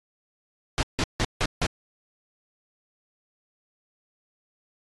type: noise bursts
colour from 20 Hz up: pink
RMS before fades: -23 dBFS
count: 5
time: 0.78-1.665 s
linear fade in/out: 0 ms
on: 49 ms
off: 160 ms
effects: low-pass 6000 Hz 12 dB/octave + AAC 32 kbps